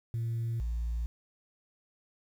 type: tone pair in turn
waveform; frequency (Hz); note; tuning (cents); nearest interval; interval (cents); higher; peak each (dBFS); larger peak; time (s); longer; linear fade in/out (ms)
sine; 115.3 / 57.65; A#2 / A#1; -19 / -19; octave; 1200; first; -28 / -28; neither; 0.14-0.6 / 0.6-1.06; neither; 0
effects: tanh soft clip ceiling -28 dBFS + 10-bit